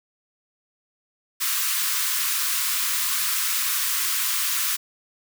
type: high-pass noise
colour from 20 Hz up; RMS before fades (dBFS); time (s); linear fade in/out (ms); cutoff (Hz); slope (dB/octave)
white; -24; 1.4-4.77; 20; 1000; 96
effects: none